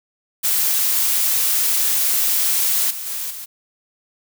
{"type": "noise with level steps", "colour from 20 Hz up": "blue", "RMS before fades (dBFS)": [-18, -29, -26, -32], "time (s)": [0.43, 3.46], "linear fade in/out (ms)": 20, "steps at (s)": [2.9, 3.06, 3.3], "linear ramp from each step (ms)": 10, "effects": []}